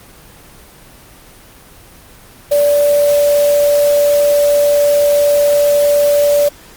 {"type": "tone in noise", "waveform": "sine", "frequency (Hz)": 580, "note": "D5", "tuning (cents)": -22, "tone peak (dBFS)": -8, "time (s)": [2.51, 6.49], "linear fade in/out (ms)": 10, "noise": "white", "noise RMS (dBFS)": -25, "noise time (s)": [2.51, 6.49], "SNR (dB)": 14, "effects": ["pink hiss -40 dBFS RMS until 6.76 s", "Opus 24 kbps"]}